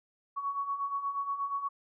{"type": "beating tone pair", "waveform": "sine", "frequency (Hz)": [1112, 1120.4], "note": ["C#6", "C#6"], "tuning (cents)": [5, 18], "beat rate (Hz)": 8.4, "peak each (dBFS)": [-38, -32], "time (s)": [0.36, 1.69], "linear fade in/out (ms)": 20, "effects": []}